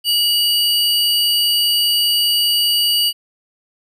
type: tone pair together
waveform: square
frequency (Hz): 2920 / 4635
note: F#7 / D8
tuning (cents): -24 / -24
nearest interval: minor sixth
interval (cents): 800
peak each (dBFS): -16 / -18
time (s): 0.04-3.13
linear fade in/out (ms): 50
effects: none